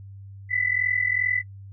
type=tone pair together; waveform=sine; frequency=1975.5 / 2018 Hz; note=B6 / B6; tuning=0 / +37 cents; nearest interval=unison; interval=37 cents; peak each=-24 dBFS; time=0.49-1.43 s; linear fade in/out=50 ms; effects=noise-tail reverb RT60 0.1 s tail -25 dB re dry + added 98 Hz sine -39 dBFS peak until 1.72 s